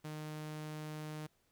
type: tone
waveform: sawtooth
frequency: 153.4 Hz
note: D#3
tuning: 24 cents flat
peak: -38 dBFS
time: 0.04-1.27 s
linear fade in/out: 10 ms
effects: pink hiss -75 dBFS RMS until 1.51 s